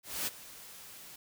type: noise with ADSR envelope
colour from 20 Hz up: white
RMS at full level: -33 dBFS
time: 0.03-1.16 s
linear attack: 240 ms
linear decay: 24 ms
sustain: -17 dB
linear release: 5 ms
effects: none